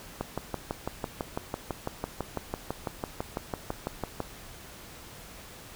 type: click train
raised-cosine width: 1 ms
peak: -16 dBFS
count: 25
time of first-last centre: 0.21-4.203 s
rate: 6.01 Hz
effects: pink hiss -47 dBFS RMS until 5.75 s